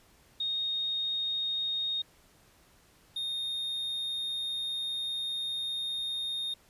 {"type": "tone pair in turn", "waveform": ["sine", "triangle"], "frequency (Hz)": [3713, 3685], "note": ["A#7", "A#7"], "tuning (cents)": [-8, -21], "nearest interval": "unison", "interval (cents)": 13, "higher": "first", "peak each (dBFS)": [-29, -30], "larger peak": "first", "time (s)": [[0.4, 2.02], [3.16, 6.54]], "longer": "second", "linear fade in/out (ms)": 5, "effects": ["pink hiss -62 dBFS RMS until 6.69 s", "resampled to 32000 Hz"]}